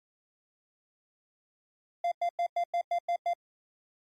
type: tone bursts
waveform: triangle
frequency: 693 Hz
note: F5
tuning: 14 cents flat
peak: -24 dBFS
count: 8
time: 2.04-3.335 s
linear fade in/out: 5 ms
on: 77 ms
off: 97 ms
effects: AAC 48 kbps